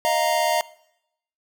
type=chord; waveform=square; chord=Eb suspended second; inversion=none; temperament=equal; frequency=622.3 / 698.5 / 932.3 Hz; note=Eb5 / F5 / Bb5; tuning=0 / 0 / 0 cents; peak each=-24 dBFS; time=0.05-0.61 s; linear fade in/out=0 ms; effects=noise-tail reverb RT60 0.8 s tail -21 dB re dry